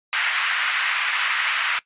pink band-pass noise, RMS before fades -23 dBFS, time 0.13-1.79 s, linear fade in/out 0 ms, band 1300 to 3000 Hz, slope 24 dB/octave, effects noise-tail reverb RT60 0.1 s tail -19 dB re dry + resampled to 8000 Hz

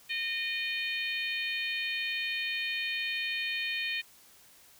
harmonic tone, 613 Hz, D#5, 26 cents flat, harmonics 3 / 4 / 5 / 6 / 7, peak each -37 / -33 / -38 / -42 / -43 dBFS, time 0.09-4.02 s, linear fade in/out 20 ms, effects white hiss -58 dBFS RMS until 4.79 s

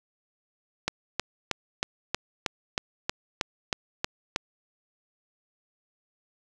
click train, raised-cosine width 0.2 ms, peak -8 dBFS, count 12, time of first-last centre 0.88-4.361 s, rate 3.16 Hz, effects none

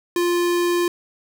square tone, 349.2 Hz, F4, in tune, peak -18 dBFS, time 0.16-0.88 s, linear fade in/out 2 ms, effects none

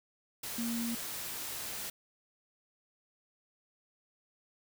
sine tone in noise, 233.1 Hz, A#3, in tune, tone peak -33 dBFS, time 0.58-0.95 s, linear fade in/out 5 ms, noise white, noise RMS -40 dBFS, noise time 0.43-1.9 s, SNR +4 dB, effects none

